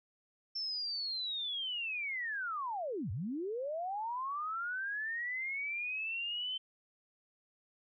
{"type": "linear two-way sweep", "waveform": "sine", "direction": "down then up", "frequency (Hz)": [5390, 82.41, 3088], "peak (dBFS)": -35, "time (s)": [0.55, 6.58], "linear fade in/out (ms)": 10, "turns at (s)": 3.11, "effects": []}